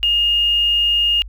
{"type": "tone with quantisation", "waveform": "sine", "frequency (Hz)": 2840, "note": "F7", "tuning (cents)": 28, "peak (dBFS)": -13, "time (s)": [0.03, 1.22], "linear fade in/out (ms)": 0, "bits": 7, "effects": ["added 50 Hz sine -31 dBFS peak until 1.28 s"]}